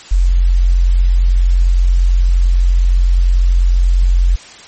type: tone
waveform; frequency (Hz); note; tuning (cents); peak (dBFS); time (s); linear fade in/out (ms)
sine; 44.36; F1; +28; -7; 0.11-4.36; 10
effects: white hiss -36 dBFS RMS until 4.67 s + MP3 32 kbps